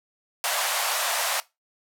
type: band-pass noise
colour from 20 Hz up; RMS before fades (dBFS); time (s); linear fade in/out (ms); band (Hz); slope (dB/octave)
pink; -26; 0.44-1.4; 0; 590 to 15000; 48
effects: noise-tail reverb RT60 0.2 s tail -19 dB re dry